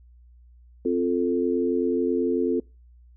sine chord, F major, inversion second, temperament equal, 261.6 / 349.2 / 440 Hz, C4 / F4 / A4, 0 / 0 / 0 cents, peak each -25 dBFS, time 0.85-2.6 s, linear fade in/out 5 ms, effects noise-tail reverb RT60 0.3 s tail -26 dB re dry + added 60 Hz sine -49 dBFS peak until 3.16 s

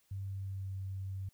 sine tone with pitch glide, 97.5 to 95.94 Hz, G2 to G2, -9 to -37 cents, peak -37 dBFS, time 0.11-1.29 s, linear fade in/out 5 ms, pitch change -28 cents, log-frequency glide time 0.24-0.74 s, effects white hiss -72 dBFS RMS until 1.33 s

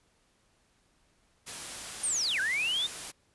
white noise, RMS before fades -40 dBFS, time 1.46-3.12 s, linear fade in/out 20 ms
sine linear two-way sweep, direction down then up, 9390 to 1480 to 3694 Hz, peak -27 dBFS, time 2.03-2.87 s, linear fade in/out 10 ms, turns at 2.4 s
effects pink hiss -69 dBFS RMS until 3.34 s + resampled to 24000 Hz

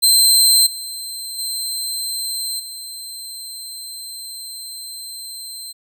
20% pulse tone with level steps, 4117 Hz, C8, 29 cents flat, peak -4 / -21 / -16 / -24 dBFS, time 0.02-5.73 s, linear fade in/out 20 ms, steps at 0.66 / 1.38 / 2.59 s, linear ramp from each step 10 ms, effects none

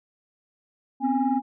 sine tone cluster, 250.8 / 269.4 / 820 Hz, B3 / C#4 / G#5, +27 / -49 / -22 cents, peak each -24 dBFS, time 1-1.42 s, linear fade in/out 50 ms, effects tanh soft clip ceiling -14 dBFS

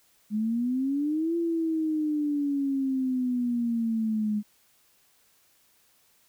sine exponential two-way sweep, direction up then down, 207.7 to 340.4 to 207.7 Hz, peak -24 dBFS, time 0.3-4.43 s, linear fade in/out 50 ms, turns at 1.36 s, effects white hiss -64 dBFS RMS until 6.28 s

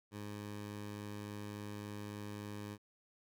15% pulse tone, 103.5 Hz, G#2, 5 cents flat, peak -37 dBFS, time 0.11-2.78 s, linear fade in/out 50 ms, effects none

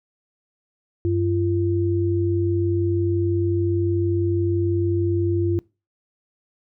sine tone pair together, 96.1 / 342.5 Hz, G2 / F4, -34 / -34 cents, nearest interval octave + minor seventh, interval 2200 cents, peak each -21 dBFS, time 1.05-5.59 s, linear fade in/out 0 ms, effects noise-tail reverb RT60 0.3 s tail -24 dB re dry

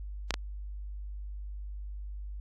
clicks, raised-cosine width 0.2 ms, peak -10 / -12 dBFS, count 2, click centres 0.307 / 0.341 s, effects added 50 Hz sine -37 dBFS peak until 2.4 s + AAC 48 kbps

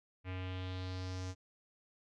square tone with low-pass filter sweep, 92.5 Hz, F#2, in tune, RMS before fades -41 dBFS, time 0.24-1.35 s, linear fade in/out 50 ms, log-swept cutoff 2400 to 6500 Hz, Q 2.9, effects none

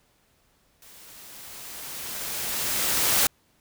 white noise with level ramp, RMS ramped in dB -50 to -20 dBFS, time 0.82-3.27 s, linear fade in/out 2 ms, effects pink hiss -65 dBFS RMS until 3.6 s

